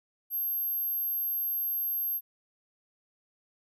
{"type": "tone", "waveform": "sine", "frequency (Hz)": 12510, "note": "G9", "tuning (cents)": -5, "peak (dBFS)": -28, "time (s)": [0.3, 2.21], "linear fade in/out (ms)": 50, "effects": []}